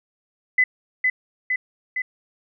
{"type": "tone with echo", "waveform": "sine", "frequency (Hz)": 2012, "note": "B6", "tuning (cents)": 32, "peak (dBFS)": -13, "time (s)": [0.58, 0.64], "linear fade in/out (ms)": 5, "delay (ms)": 460, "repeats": 3, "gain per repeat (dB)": -3, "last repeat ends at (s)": 2.02, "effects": []}